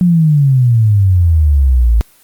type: exponential sweep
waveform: sine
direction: down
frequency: 182 to 54 Hz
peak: -6 dBFS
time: 0.01-2.01 s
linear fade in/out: 0 ms
effects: white hiss -47 dBFS RMS until 2.23 s + Opus 24 kbps